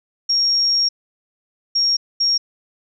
sine tone bursts at uneven times, 5570 Hz, F8, 5 cents flat, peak -14 dBFS, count 3, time 0.29-0.89 / 1.75-1.97 / 2.2-2.38 s, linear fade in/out 10 ms, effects none

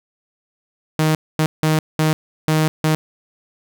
sawtooth tone bursts at uneven times, 156.3 Hz, D#3, 8 cents sharp, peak -10 dBFS, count 6, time 0.99-1.15 / 1.39-1.46 / 1.63-1.79 / 1.99-2.13 / 2.48-2.68 / 2.84-2.95 s, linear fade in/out 0 ms, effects none

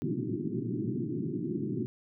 white band-pass noise, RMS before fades -33 dBFS, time 0.02-1.86 s, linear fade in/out 0 ms, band 110 to 380 Hz, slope 96 dB/octave, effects none

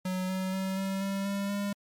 square tone with pitch steps, 185 / 187.69 / 190.42 / 193.19 / 196 / 198.85 / 201.7 Hz, F#3 / F#3 / G3 / G3 / G3 / G3 / G3, 0 / +25 / -50 / -25 / 0 / +25 / +50 cents, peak -30 dBFS, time 0.05-1.73 s, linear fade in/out 5 ms, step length 240 ms, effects MP3 96 kbps

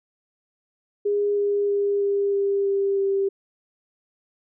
sine tone with pitch steps, 409.3 / 406.5 / 403.7 / 400.9 / 398.1 / 395.4 / 392.6 Hz, G#4 / G#4 / G#4 / G4 / G4 / G4 / G4, -25 / -37 / -49 / +39 / +27 / +15 / +3 cents, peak -19 dBFS, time 1.05-3.29 s, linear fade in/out 10 ms, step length 320 ms, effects none

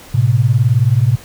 sine beating tone pair, 110 / 129 Hz, A2 / C3, 0 / -24 cents, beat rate 19 Hz, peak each -12 dBFS, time 0.14-1.16 s, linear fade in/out 10 ms, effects pink hiss -38 dBFS RMS until 1.24 s

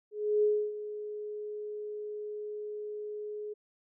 sine tone with ADSR envelope, 420.5 Hz, G#4, 22 cents sharp, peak -22 dBFS, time 0.11-3.54 s, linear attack 320 ms, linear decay 290 ms, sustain -14 dB, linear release 15 ms, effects none

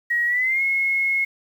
sine tone with pitch glide, 1900 to 2170 Hz, A#6 to C#7, +33 to -37 cents, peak -18 dBFS, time 0.1-1.25 s, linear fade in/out 10 ms, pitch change +230 cents, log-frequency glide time 0.26-0.62 s, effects 8-bit

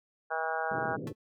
harmonic tone, 160.8 Hz, E3, 43 cents flat, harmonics 3 / 4 / 5 / 6 / 7 / 8 / 9 / 10, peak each -39 / -37 / -34 / -42 / -41 / -43 / -36 / -41 dBFS, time 0.3-0.97 s, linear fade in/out 20 ms
white band-pass noise, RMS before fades -39 dBFS, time 0.71-1.13 s, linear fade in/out 5 ms, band 100 to 490 Hz, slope 48 dB/octave
30% pulse tone with exponential decay, 218.8 Hz, A3, 9 cents flat, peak -32 dBFS, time 1.07-1.15 s, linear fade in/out 2 ms, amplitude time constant 16 ms
effects none

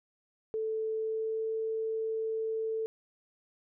sine tone with pitch glide, 440 to 443.6 Hz, A4 to A4, 0 to +14 cents, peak -30 dBFS, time 0.54-2.86 s, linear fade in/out 0 ms, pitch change +14 cents, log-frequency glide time 0.94-1.5 s, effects none

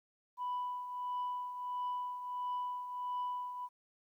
sine tone with tremolo, 990 Hz, B5, 4 cents sharp, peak -32 dBFS, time 0.37-3.69 s, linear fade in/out 50 ms, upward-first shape triangle, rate 1.5 Hz, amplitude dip 65%, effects tanh soft clip ceiling -32 dBFS + 12-bit

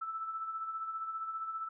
sine tone with tremolo, 1318.5 Hz, E6, in tune, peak -34 dBFS, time 0.01-1.69 s, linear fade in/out 10 ms, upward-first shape sine, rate 15 Hz, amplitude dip 50%, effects none

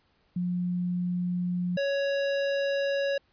sine / square tone pair in turn, 178.1 / 557.2 Hz, F3 / C#5, +34 / +9 cents, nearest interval octave + minor sixth, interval 1975 cents, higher second, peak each -26 dBFS, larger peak neither, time 0.36-1.77 / 1.77-3.18 s, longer neither, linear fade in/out 5 ms, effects pink hiss -68 dBFS RMS until 3.32 s + resampled to 11025 Hz

